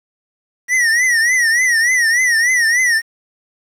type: tone with vibrato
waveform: square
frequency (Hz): 1911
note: A#6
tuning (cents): +43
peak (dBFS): -12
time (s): 0.68-3.02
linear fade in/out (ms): 50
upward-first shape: triangle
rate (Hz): 3.4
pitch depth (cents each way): 140
effects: low-pass 10000 Hz 12 dB/octave + 7-bit